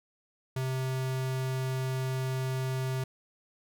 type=tone; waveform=square; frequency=130.7 Hz; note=C3; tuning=1 cent flat; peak=-30 dBFS; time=0.56-3.04 s; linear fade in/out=5 ms; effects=none